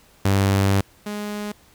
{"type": "tone pair in turn", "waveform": "sawtooth", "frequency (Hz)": [98.1, 207.9], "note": ["G2", "G#3"], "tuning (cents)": [2, 2], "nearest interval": "octave + minor second", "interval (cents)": 1300, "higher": "second", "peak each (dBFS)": [-12, -23], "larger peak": "first", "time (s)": [[0.25, 0.81], [1.06, 1.52]], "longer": "first", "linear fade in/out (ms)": 5, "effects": ["pink hiss -54 dBFS RMS until 1.74 s"]}